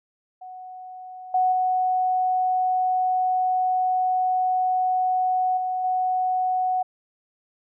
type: tone with level steps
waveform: sine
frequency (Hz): 740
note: F#5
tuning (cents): 0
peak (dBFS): -36 / -17 / -19 / -23 / -20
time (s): 0.41-6.83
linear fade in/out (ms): 10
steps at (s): 1.34 / 1.52 / 5.57 / 5.84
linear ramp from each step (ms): 5
effects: none